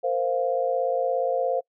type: chord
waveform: sine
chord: Bb suspended second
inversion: none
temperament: equal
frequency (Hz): 466.2 / 523.3 / 698.5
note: Bb4 / C5 / F5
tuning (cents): 0 / 0 / 0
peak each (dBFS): -29 / -24 / -27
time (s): 0.03-1.61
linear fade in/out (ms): 20
effects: noise-tail reverb RT60 0.1 s tail -25 dB re dry